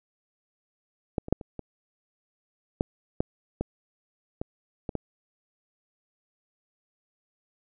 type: clicks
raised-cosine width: 2 ms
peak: -12 / -24 / -7 / -26 / -22 / -10 / -10 / -14 / -17 / -18 / -15 dBFS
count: 11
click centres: 1.182 / 1.284 / 1.326 / 1.412 / 1.593 / 2.809 / 3.205 / 3.61 / 4.415 / 4.892 / 4.953 s
effects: none